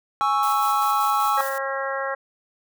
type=chord; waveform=triangle; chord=C# minor; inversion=second; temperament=equal; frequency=830.6 / 1108.7 / 1318.5 Hz; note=G#5 / C#6 / E6; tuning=0 / 0 / 0 cents; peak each=-21 dBFS; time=0.21-1.41 s; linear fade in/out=0 ms
type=noise with tremolo; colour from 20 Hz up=blue; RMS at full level=-34 dBFS; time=0.43-1.58 s; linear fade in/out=0 ms; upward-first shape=square; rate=5.2 Hz; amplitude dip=35%
type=harmonic tone; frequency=271.3 Hz; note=C#4; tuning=37 cents flat; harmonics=2 / 3 / 4 / 5 / 6 / 7; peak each=-28 / -33 / -31 / -32 / -32 / -34 dBFS; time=1.37-2.15 s; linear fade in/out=10 ms
effects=none